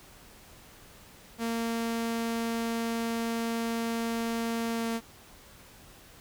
sawtooth tone with pitch glide, 230 to 228.7 Hz, A#3 to A#3, -23 to -33 cents, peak -25 dBFS, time 1.38-5.01 s, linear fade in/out 50 ms, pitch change -10 cents, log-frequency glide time 4.71-4.87 s, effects pink hiss -53 dBFS RMS until 6.2 s

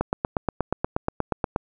click train, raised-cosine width 1 ms, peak -8 dBFS, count 14, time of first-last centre 0.01-1.561 s, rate 8.38 Hz, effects none

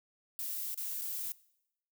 violet noise with dropouts, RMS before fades -38 dBFS, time 0.39-1.32 s, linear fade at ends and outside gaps 0 ms, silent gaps 0.744-0.776 / 1.013-1.018 s, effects noise-tail reverb RT60 0.8 s tail -21 dB re dry

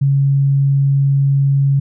sine tone, 138.59 Hz, C#3, in tune, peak -10 dBFS, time 0.01-1.8 s, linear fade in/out 10 ms, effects none

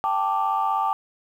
sine chord, G suspended second, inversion none, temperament equal, 784 / 880 / 1174.7 Hz, G5 / A5 / D6, 0 / 0 / 0 cents, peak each -24 dBFS, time 0.04-0.93 s, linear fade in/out 0 ms, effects tanh soft clip ceiling -13 dBFS + 9-bit

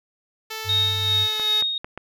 5% pulse tone with pitch glide, 440 to 429.2 Hz, A4 to A4, 0 to -43 cents, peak -18 dBFS, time 0.5-1.62 s, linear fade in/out 10 ms, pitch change -43 cents, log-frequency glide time 1.01-1.48 s
sine tone, 98.6 Hz, G2, 11 cents sharp, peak -27 dBFS, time 0.64-1.28 s, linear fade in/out 50 ms
sine tone with tremolo, 3729 Hz, A#7, in tune, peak -17 dBFS, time 0.69-1.78 s, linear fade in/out 2 ms, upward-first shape sine, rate 2.6 Hz, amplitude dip 55%
clicks, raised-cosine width 0.5 ms, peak -18 dBFS, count 4, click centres 1.397 / 1.624 / 1.845 / 1.976 s
effects none

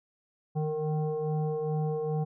sine tone with frequency modulation, 152.8 Hz, D#3, 31 cents flat, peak -27 dBFS, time 0.55-2.25 s, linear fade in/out 20 ms, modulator 308 Hz, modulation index 1.5, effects none

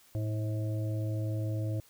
harmonic tone with a mistuned harmonic, 107 Hz, A2, 48 cents flat, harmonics 1 / 3 / 5 / 6, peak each -30 / -40 / -44 / -46 dBFS, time 0.15-1.8 s, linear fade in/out 0 ms, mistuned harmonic 1, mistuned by +38 cents, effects white hiss -61 dBFS RMS until 1.89 s

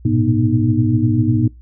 sine tone cluster, 103.9 / 116 / 123.9 / 241.5 / 310.4 Hz, G#2 / A#2 / B2 / B3 / D#4, +1 / -8 / +6 / -39 / -4 cents, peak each -19 dBFS, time 0.05-1.48 s, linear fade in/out 5 ms, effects noise-tail reverb RT60 0.2 s tail -22 dB re dry + added 60 Hz sine -38 dBFS peak until 1.61 s

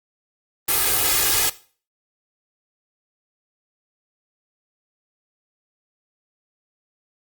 white noise with comb filter, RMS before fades -19 dBFS, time 0.68-1.5 s, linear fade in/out 10 ms, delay 2.4 ms, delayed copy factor +0.85, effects noise-tail reverb RT60 0.4 s tail -17 dB re dry + Opus 32 kbps

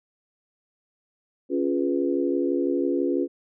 sine chord, C# dominant seventh, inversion none, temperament equal, 277.2 / 349.2 / 415.3 / 493.9 Hz, C#4 / E#4 / G#4 / B4, 0 / 0 / 0 / 0 cents, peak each -25 / -25 / -30 / -30 dBFS, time 1.49-3.28 s, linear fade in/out 50 ms, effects none

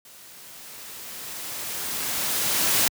white noise with level ramp, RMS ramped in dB -48 to -20 dBFS, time 0.05-2.88 s, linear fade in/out 2 ms, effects high-pass 80 Hz 12 dB/octave

